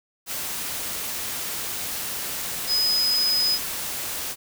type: tone in noise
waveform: sine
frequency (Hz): 5030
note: D#8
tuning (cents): +18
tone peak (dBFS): -19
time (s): 2.67-3.59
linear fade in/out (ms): 50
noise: white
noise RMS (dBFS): -30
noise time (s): 0.26-4.36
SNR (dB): +8
effects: none